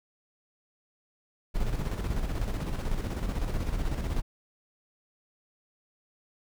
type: noise with tremolo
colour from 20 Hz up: brown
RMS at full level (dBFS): -28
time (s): 1.54-4.22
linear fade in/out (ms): 20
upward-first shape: square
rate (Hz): 16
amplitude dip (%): 45
effects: none